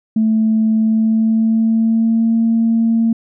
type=tone with pitch glide; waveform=sine; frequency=220 to 227.6 Hz; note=A3 to A#3; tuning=0 to -41 cents; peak=-10 dBFS; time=0.16-3.13 s; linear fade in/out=5 ms; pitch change=+59 cents; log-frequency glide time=0.76-2.38 s; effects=tanh soft clip ceiling -6 dBFS